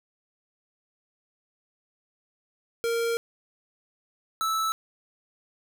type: tone pair in turn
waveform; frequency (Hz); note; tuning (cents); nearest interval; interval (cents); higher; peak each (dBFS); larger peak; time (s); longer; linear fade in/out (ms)
square; 464 / 1312.4; A#4 / E6; -8 / -8; octave + tritone; 1800; second; -25; neither; 2.84-3.17 / 4.41-4.72; first; 0
effects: none